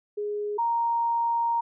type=tone pair in turn; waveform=sine; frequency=415.3 / 932.3 Hz; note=G#4 / A#5; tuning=0 / 0 cents; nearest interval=octave + major second; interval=1400 cents; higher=second; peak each=-27 / -22 dBFS; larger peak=second; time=0.17-0.58 / 0.58-1.61 s; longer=second; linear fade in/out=10 ms; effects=none